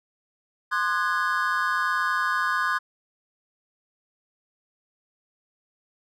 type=chord; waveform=triangle; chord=Ab dominant seventh; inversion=first; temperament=equal with one note detuned; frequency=1046.5 / 1215.4 / 1480 / 1661.2 Hz; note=C6 / Eb6 / Gb6 / Ab6; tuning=0 / -41 / 0 / 0 cents; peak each=-26 dBFS; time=0.71-2.79 s; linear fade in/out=20 ms; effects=none